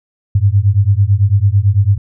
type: beating tone pair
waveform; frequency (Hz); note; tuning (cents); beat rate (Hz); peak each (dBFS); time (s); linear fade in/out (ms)
sine; 95.9 / 104.9; G2 / G#2; -37 / +18; 9; -11; 0.35-1.98; 5
effects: none